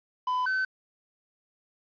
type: tone pair in turn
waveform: triangle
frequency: 1004 / 1526.2 Hz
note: B5 / G6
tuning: +28 / -47 cents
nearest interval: perfect fifth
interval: 725 cents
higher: second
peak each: -23 dBFS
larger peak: neither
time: 0.27-0.46 / 0.46-0.65 s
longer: neither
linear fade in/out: 5 ms
effects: resampled to 11025 Hz + 9-bit